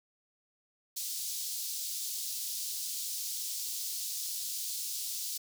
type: high-pass noise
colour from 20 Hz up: pink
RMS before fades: -37 dBFS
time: 0.96-5.38 s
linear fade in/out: 10 ms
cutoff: 4300 Hz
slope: 24 dB/octave
effects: none